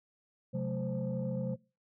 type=tone cluster; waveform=sine; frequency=132.6 / 182.4 / 215.4 / 521 Hz; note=C3 / F#3 / A3 / C5; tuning=+23 / -24 / -37 / -7 cents; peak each=-35 / -35 / -37 / -38 dBFS; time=0.53-1.56 s; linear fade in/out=20 ms; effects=noise-tail reverb RT60 0.3 s tail -23 dB re dry + tanh soft clip ceiling -26 dBFS